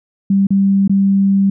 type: tone with dropouts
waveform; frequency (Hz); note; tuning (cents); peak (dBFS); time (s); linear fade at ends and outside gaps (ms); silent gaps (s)
sine; 196.2; G3; +2; -9; 0.3-1.5; 5; 0.47-0.505 / 0.878-0.895
effects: none